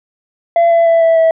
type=tone with pitch steps; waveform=sine; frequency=679 / 672 / 665 / 658.1 / 651.3 Hz; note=F5 / E5 / E5 / E5 / E5; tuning=-49 / +33 / +15 / -3 / -21 cents; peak=-4 dBFS; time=0.56-1.31 s; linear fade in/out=2 ms; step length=150 ms; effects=tanh soft clip ceiling -6 dBFS